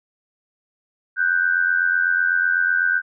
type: tone pair together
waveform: sine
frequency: 1480 / 1568 Hz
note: F#6 / G6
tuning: 0 / 0 cents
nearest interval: minor second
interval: 100 cents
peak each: -19 dBFS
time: 1.16-3.02 s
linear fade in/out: 50 ms
effects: none